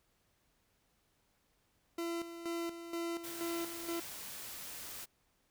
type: tone with tremolo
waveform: 40% pulse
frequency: 337.9 Hz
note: E4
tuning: 43 cents sharp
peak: -35 dBFS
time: 1.98-4 s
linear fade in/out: 5 ms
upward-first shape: square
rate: 2.1 Hz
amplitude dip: 65%
type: noise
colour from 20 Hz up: white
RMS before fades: -46 dBFS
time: 3.23-5.06 s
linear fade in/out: 20 ms
effects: pink hiss -75 dBFS RMS until 5.5 s